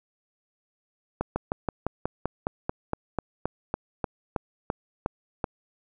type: slowing click train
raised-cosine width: 1 ms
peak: -12 dBFS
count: 18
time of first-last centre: 1.21-5.442 s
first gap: 150 ms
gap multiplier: 1.06
effects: none